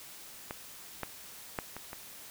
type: clicks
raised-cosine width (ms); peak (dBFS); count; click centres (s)
0.5; -22 / -19 / -17 / -26 / -26; 5; 0.509 / 1.033 / 1.588 / 1.766 / 1.931
effects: white hiss -49 dBFS RMS until 2.3 s

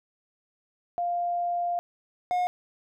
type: tone pair in turn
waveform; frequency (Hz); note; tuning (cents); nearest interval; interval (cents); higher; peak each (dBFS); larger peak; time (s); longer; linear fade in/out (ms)
sine / triangle; 699 / 719.9; F5 / F#5; +1 / -48; minor second; 51; second; -25 / -21; second; 0.98-1.79 / 2.31-2.47; first; 0
effects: none

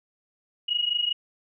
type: tone pair together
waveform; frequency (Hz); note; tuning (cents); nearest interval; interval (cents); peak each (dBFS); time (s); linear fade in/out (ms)
sine; 2877 / 2902; F#7 / F#7; -49 / -34; unison; 15; -27 / -25; 0.68-1.13; 10
effects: none

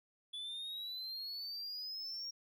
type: exponential sweep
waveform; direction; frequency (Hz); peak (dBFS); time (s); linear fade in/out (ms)
triangle; up; 3432 to 5610; -40; 0.33-2.31; 10
effects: none

